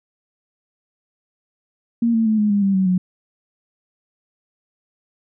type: tone with pitch steps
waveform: sine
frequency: 233.1 / 225.2 / 217.5 / 210.1 / 202.9 / 196.01 / 189.34 / 182.89 Hz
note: A#3 / A3 / A3 / G#3 / G#3 / G3 / F#3 / F#3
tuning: 0 / +40 / -20 / +20 / -40 / 0 / +40 / -20 cents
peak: -14 dBFS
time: 2.02-2.98 s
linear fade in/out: 5 ms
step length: 120 ms
effects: none